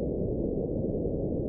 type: low-pass noise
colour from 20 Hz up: white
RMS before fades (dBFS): -30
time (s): 0-1.48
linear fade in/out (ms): 0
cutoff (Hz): 540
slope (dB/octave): 48
effects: none